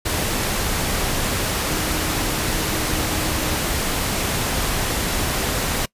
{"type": "tone in noise", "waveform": "sine", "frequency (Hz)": 311.1, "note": "D#4", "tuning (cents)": 0, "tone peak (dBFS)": -31, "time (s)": [1.69, 3.58], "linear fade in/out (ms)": 10, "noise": "pink", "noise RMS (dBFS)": -22, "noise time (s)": [0.05, 5.86], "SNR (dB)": -12, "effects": ["noise-tail reverb RT60 0.1 s tail -23 dB re dry", "resampled to 32000 Hz"]}